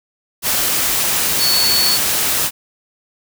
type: tone in noise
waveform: sine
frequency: 4435 Hz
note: C#8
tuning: in tune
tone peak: -14 dBFS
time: 1.38-1.99 s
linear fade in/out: 50 ms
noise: white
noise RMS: -17 dBFS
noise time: 0.42-2.51 s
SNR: 0 dB
effects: none